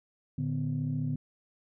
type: tone cluster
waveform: sine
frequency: 113.2 / 147.6 / 249.8 Hz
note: A2 / D3 / B3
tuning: +50 / +9 / +20 cents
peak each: -35 / -30 / -34 dBFS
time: 0.38-1.16 s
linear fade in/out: 5 ms
effects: tanh soft clip ceiling -21 dBFS

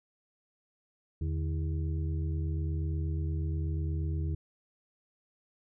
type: harmonic tone with a mistuned harmonic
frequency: 80.9 Hz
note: E2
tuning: 32 cents flat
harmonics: 1 / 2 / 4 / 5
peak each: -30 / -36 / -43 / -49 dBFS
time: 1.21-4.35 s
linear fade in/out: 5 ms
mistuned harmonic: 2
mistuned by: -140 cents
effects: none

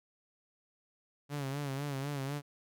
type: tone with vibrato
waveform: sawtooth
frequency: 140 Hz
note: C#3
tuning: 18 cents sharp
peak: -31 dBFS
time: 1.29-2.42 s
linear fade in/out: 50 ms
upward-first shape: sine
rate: 4 Hz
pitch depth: 77 cents each way
effects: none

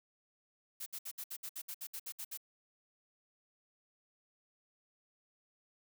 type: noise bursts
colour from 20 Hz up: blue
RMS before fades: -43 dBFS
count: 13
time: 0.8-2.375 s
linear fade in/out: 10 ms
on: 63 ms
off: 63 ms
effects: none

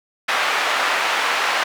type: band-pass noise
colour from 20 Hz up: white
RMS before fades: -20 dBFS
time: 0.28-1.64 s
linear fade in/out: 10 ms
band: 710 to 2000 Hz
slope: 12 dB/octave
effects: none

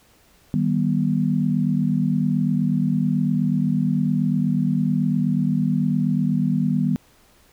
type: chord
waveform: sine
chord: Eb augmented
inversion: none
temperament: just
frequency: 155.56 / 194.45 / 243.1 Hz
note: Eb3 / G3 / B3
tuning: 0 / -14 / -27 cents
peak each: -22 dBFS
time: 0.54-6.96 s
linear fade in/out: 0 ms
effects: pink hiss -56 dBFS RMS until 7.52 s

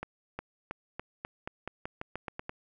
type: accelerating click train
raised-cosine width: 0.5 ms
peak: -21 dBFS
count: 13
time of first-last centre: 0.03-2.494 s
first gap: 360 ms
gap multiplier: 0.89
effects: none

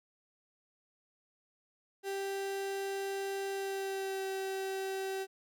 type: tone with pitch glide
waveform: 35% pulse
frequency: 392 to 384.8 Hz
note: G4 to G4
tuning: 0 to -32 cents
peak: -33 dBFS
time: 2.03-5.27 s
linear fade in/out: 50 ms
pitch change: -32 cents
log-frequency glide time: 3.5-4.26 s
effects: none

